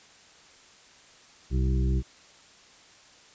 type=harmonic tone with a mistuned harmonic; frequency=64 Hz; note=C2; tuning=38 cents flat; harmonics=1 / 2 / 3 / 5 / 6; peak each=-23 / -29 / -33 / -37 / -39 dBFS; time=1.5-2.03 s; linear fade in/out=50 ms; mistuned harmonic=1; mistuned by=-33 cents; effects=white hiss -54 dBFS RMS until 3.34 s + resampled to 16000 Hz